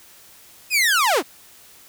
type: linear sweep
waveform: sawtooth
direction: down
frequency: 2586 to 212.7 Hz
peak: -12 dBFS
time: 0.7-1.23 s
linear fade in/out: 50 ms
effects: white hiss -48 dBFS RMS until 1.88 s